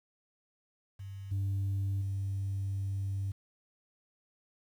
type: tone with level steps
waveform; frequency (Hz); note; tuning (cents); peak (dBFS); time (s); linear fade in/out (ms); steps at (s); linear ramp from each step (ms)
sine; 98; G2; 0; -40 / -27 / -30; 0.99-3.32; 10; 1.31 / 2.01; 10
effects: tanh soft clip ceiling -28 dBFS + 10-bit